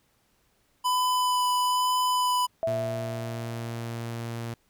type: tone with vibrato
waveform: square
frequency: 999 Hz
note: B5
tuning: 20 cents sharp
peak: -23 dBFS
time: 0.84-2.47 s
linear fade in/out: 20 ms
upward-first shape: sine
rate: 1.1 Hz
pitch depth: 8 cents each way
type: tone with exponential decay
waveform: sine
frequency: 658 Hz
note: E5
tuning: 3 cents flat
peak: -23 dBFS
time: 2.63-4.34 s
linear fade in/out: 0 ms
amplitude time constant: 370 ms
type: tone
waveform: sawtooth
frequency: 116.5 Hz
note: A#2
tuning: 1 cent flat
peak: -28 dBFS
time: 2.67-4.54 s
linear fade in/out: 5 ms
effects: pink hiss -68 dBFS RMS until 4.69 s